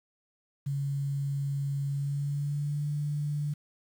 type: tone with pitch glide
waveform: sine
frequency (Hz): 140 to 147.22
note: C#3 to D3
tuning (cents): +18 to +5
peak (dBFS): -28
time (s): 0.66-3.54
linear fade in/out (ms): 10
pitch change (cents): +87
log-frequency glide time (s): 1.89-2.86
effects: 9-bit